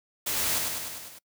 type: noise with echo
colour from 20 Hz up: white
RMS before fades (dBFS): -29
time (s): 0.26-0.59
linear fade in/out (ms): 10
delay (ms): 100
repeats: 6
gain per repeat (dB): -3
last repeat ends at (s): 1.19
effects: noise-tail reverb RT60 0.1 s tail -24 dB re dry